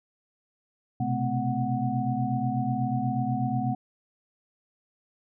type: tone cluster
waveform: sine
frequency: 122.6 / 130.8 / 217.4 / 254.8 / 739 Hz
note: B2 / C3 / A3 / C4 / F#5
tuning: -12 / 0 / -21 / -46 / -2 cents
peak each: -31 dBFS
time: 1-3.75 s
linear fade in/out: 5 ms
effects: none